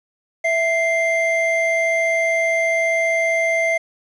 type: tone pair together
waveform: triangle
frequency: 659.3 / 2093 Hz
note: E5 / C7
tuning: 0 / 0 cents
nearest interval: octave + minor sixth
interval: 2000 cents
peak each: -17 dBFS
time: 0.44-3.78 s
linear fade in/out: 10 ms
effects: resampled to 24000 Hz + 8-bit